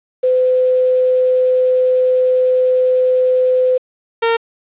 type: tone pair in turn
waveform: sine / sawtooth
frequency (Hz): 509 / 459.1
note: C5 / A#4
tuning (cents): -48 / -26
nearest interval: major second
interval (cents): 178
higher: first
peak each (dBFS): -10 / -8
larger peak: second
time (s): 0.23-3.78 / 4.22-4.37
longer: first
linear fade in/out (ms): 10
effects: resampled to 8000 Hz + 7-bit